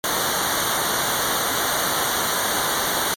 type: noise with comb filter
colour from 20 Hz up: pink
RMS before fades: -22 dBFS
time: 0.04-3.14 s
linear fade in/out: 0 ms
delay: 0.39 ms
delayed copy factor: -1
effects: MP3 64 kbps